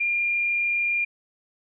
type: tone with frequency modulation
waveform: sine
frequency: 2400 Hz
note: D7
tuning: 37 cents sharp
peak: -21 dBFS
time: 0-1.05 s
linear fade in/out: 10 ms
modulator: 33.1 Hz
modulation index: 0.41
effects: none